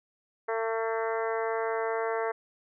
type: harmonic tone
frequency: 225.1 Hz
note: A3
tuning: 40 cents sharp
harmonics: 2 / 3 / 4 / 5 / 6 / 7 / 8 / 9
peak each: -30 / -34 / -36 / -38 / -40 / -41 / -42 / -43 dBFS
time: 0.48-2.32 s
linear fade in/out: 10 ms
effects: none